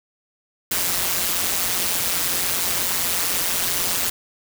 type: noise with amplitude modulation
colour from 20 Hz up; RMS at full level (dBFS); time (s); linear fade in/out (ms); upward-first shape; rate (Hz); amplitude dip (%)
white; -19; 0.71-4.1; 5; sine; 178; 75
effects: none